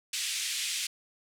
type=band-pass noise; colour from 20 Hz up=pink; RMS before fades=-33 dBFS; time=0.13-0.87 s; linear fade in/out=5 ms; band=2400 to 10000 Hz; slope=24 dB/octave; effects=none